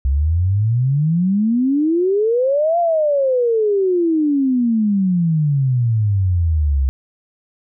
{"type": "exponential two-way sweep", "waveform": "sine", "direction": "up then down", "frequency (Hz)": [64.7, 700, 64.7], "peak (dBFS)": -13, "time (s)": [0.05, 6.89], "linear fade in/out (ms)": 0, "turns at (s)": 2.79, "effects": []}